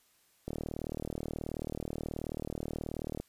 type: click train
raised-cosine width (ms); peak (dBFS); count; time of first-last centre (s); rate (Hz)
2; -23; 106; 0.48-3.2; 38.6
effects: white hiss -68 dBFS RMS until 3.28 s + resampled to 32000 Hz